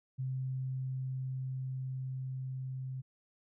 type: tone with level ramp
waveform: sine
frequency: 130.7 Hz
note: C3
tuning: 1 cent flat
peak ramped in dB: -33 to -37 dBFS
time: 0.18-3.02 s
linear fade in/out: 20 ms
effects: none